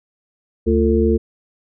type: harmonic tone with a mistuned harmonic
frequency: 74.7 Hz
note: D2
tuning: 30 cents sharp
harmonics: 1 / 3 / 5 / 6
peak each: -18 / -18 / -18 / -18 dBFS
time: 0.66-1.18 s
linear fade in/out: 20 ms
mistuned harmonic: 5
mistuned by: -120 cents
effects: none